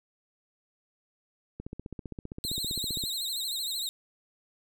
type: click train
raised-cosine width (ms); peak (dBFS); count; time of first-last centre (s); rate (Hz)
3; -25; 23; 1.6-3.038; 15.3
type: tone with vibrato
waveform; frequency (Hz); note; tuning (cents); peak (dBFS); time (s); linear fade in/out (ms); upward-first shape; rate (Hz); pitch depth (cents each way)
sawtooth; 3951; B7; 0; -28; 2.44-3.89; 0; triangle; 13; 140
effects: none